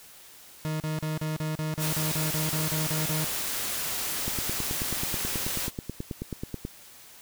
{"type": "tone bursts", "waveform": "40% pulse", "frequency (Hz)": 155.56, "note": "D#3", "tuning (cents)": 0, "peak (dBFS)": -27, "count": 14, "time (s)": [0.65, 3.244], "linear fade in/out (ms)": 0, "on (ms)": 150, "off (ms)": 38}
{"type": "noise", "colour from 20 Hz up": "white", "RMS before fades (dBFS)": -31, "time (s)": [1.78, 5.71], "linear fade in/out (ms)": 50}
{"type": "click train", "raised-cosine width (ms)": 3, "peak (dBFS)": -19, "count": 23, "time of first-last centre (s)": [4.28, 6.651], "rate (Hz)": 9.28}
{"effects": ["white hiss -50 dBFS RMS until 7.21 s"]}